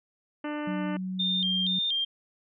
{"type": "harmonic tone", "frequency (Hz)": 297.8, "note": "D4", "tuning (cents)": 24, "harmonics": [1, 2, 3, 4, 5, 6, 7, 8, 9, 10], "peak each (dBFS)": [-32, -38, -41, -43, -44, -45, -48, -53, -50, -51], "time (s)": [0.44, 0.97], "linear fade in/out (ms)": 5}
{"type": "tone", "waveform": "sine", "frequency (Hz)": 186.2, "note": "F#3", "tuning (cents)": 11, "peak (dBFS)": -30, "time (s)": [0.67, 1.79], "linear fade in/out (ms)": 5}
{"type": "tone with vibrato", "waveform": "sine", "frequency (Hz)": 3399, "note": "G#7", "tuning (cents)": 39, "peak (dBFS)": -25, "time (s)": [1.19, 2.05], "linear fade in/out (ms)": 10, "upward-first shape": "square", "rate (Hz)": 2.1, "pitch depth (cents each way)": 110}
{"effects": []}